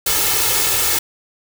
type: noise with comb filter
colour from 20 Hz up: white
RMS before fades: -17 dBFS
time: 0.06-0.99 s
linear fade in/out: 5 ms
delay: 2.3 ms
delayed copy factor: +0.75
effects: none